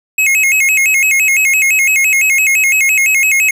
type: tone with vibrato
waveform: square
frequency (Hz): 2349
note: D7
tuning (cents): 0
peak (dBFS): -9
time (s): 0.18-3.51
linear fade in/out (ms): 5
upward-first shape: square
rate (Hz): 5.9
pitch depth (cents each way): 150
effects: none